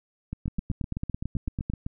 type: two click trains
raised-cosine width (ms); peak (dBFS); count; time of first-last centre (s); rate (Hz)
5; -19 / -17; 13 / 12; 0.33-1.865 / 0.48-1.7; 7.82 / 9.02
effects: none